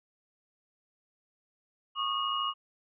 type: tone cluster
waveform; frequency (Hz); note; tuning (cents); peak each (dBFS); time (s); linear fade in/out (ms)
sine; 1106 / 1219 / 2882; C#6 / D#6 / F#7; -4 / -36 / -46; -32 / -34 / -33; 1.95-2.54; 50
effects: none